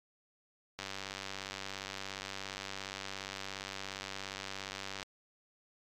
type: click train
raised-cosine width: 0.2 ms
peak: -22 dBFS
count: 413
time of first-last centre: 0.79-5.029 s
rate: 97.2 Hz
effects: MP3 96 kbps